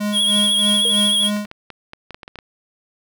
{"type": "tone with tremolo", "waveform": "square", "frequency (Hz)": 207.7, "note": "G#3", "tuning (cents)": 0, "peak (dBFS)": -19, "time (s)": [0, 1.46], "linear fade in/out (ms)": 10, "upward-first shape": "sine", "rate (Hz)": 3.2, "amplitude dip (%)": 80}
{"type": "tone with vibrato", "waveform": "square", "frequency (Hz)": 3306, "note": "G#7", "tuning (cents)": -9, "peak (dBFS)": -15, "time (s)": [0.12, 1.31], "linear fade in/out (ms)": 50, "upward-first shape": "triangle", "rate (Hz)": 13, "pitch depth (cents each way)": 42}
{"type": "tone with exponential decay", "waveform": "sine", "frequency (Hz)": 474.2, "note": "A#4", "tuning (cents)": 30, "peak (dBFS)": -22, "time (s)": [0.85, 1.04], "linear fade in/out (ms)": 2, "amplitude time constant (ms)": 41}
{"type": "clicks", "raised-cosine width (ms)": 0.3, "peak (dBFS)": -19, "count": 12, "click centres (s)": [1.233, 1.367, 1.452, 1.514, 1.703, 1.934, 2.107, 2.145, 2.232, 2.279, 2.357, 2.388]}
{"effects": []}